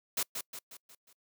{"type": "noise with echo", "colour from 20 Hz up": "white", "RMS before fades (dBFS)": -31, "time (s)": [0.17, 0.23], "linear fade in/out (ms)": 5, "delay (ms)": 180, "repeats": 5, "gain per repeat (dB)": -6, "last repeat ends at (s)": 1.13, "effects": ["noise-tail reverb RT60 0.1 s tail -26 dB re dry", "high-pass 200 Hz 12 dB/octave"]}